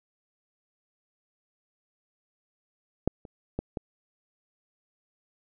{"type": "clicks", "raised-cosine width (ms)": 2, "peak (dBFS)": [-9, -30, -16, -18], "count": 4, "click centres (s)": [3.076, 3.252, 3.59, 3.772], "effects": []}